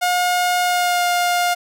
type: tone with pitch glide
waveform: sawtooth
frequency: 717 to 707.5 Hz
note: F5 to F5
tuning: +45 to +22 cents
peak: -12 dBFS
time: 0.01-1.55 s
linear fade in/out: 20 ms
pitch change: -23 cents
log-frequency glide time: 0.64-1.05 s
effects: none